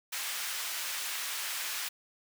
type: high-pass noise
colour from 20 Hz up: pink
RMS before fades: -36 dBFS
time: 0.12-1.89 s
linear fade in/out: 10 ms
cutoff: 1600 Hz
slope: 12 dB/octave
effects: none